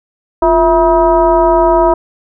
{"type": "tone with frequency modulation", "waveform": "sine", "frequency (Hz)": 656, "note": "E5", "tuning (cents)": -9, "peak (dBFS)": -6, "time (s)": [0.42, 1.94], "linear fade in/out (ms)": 5, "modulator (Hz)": 307, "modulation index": 1.3, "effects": []}